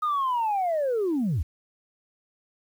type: linear sweep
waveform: sine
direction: down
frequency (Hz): 1251 to 60.2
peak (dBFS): -21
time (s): 0.02-1.43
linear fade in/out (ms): 10
effects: tanh soft clip ceiling -20 dBFS + 9-bit